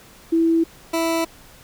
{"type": "tone pair in turn", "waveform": ["sine", "20% pulse"], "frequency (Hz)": [329.6, 329.6], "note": ["E4", "E4"], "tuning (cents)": [0, 0], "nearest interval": "unison", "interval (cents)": 0, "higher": "neither", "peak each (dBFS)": -14, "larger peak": "neither", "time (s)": [[0.32, 0.64], [0.93, 1.25]], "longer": "neither", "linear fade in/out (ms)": 10, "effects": ["pink hiss -47 dBFS RMS until 1.63 s"]}